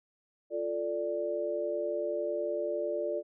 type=chord; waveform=sine; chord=D minor; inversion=first; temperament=equal; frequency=349.2 / 440 / 587.3 Hz; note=F4 / A4 / D5; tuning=0 / 0 / 0 cents; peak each=-36 / -36 / -32 dBFS; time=0.5-3.23 s; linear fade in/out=50 ms; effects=none